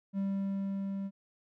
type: tone with level ramp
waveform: triangle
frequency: 196 Hz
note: G3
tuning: in tune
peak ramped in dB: -27 to -32 dBFS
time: 0.13-1.11 s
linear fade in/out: 50 ms
effects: none